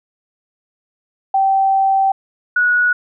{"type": "tone pair in turn", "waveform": "sine", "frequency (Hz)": [776, 1462.1], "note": ["G5", "F#6"], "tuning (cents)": [-18, -21], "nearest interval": "major seventh", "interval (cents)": 1097, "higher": "second", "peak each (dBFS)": -11, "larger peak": "neither", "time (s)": [[1.34, 2.12], [2.56, 2.93]], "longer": "first", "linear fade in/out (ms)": 5, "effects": []}